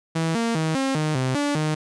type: tone with pitch steps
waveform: sawtooth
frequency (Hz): 162.9 / 230.9 / 158.9 / 268.5 / 154.1 / 129.9 / 289.1 / 154.2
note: E3 / A#3 / D#3 / C4 / D#3 / C3 / D4 / D#3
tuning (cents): -20 / -16 / +37 / +45 / -16 / -12 / -27 / -15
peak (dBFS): -17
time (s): 0.15-1.75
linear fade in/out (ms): 10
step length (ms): 200
effects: resampled to 22050 Hz